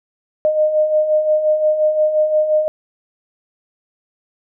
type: beating tone pair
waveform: sine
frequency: 610 / 615.7 Hz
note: D#5 / D#5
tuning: -34 / -18 cents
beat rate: 5.7 Hz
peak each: -21 / -13 dBFS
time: 0.45-2.68 s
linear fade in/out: 0 ms
effects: none